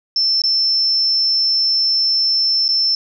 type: tone with dropouts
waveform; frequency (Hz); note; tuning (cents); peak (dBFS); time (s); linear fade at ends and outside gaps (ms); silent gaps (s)
sine; 5330; E8; +18; -13; 0.16-2.95; 2; 0.419-0.437 / 2.681-2.688
effects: none